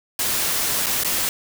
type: noise with dropouts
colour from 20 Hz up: white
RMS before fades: -22 dBFS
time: 0.19-1.29 s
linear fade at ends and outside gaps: 2 ms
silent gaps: 0.861-0.866 / 1.036-1.046 s
effects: none